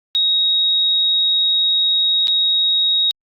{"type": "tone with dropouts", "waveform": "sine", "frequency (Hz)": 3778, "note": "A#7", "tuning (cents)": 22, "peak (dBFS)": -13, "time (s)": [0.15, 3.11], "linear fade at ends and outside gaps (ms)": 0, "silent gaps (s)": [2.272, 2.281], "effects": ["Opus 48 kbps"]}